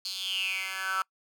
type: tone with high-pass filter sweep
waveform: 10% pulse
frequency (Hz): 190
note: F#3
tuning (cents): +46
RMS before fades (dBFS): -32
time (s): 0.05-1.02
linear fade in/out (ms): 2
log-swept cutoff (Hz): 4300 to 1300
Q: 9
effects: noise-tail reverb RT60 0.1 s tail -24 dB re dry